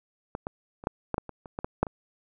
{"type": "clicks", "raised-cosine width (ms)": 1, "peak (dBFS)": [-18, -18, -28, -11, -13, -13, -24, -28, -18, -15, -8, -23], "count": 12, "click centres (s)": [0.351, 0.469, 0.839, 0.871, 1.143, 1.181, 1.293, 1.458, 1.589, 1.645, 1.83, 1.868], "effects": []}